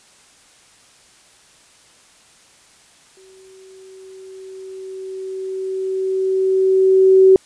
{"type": "tone with exponential growth", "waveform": "sine", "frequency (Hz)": 379.9, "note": "F#4", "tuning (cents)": 46, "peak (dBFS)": -5, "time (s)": [3.17, 7.36], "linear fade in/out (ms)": 1, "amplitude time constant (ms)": 910, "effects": ["white hiss -50 dBFS RMS until 7.45 s", "resampled to 22050 Hz"]}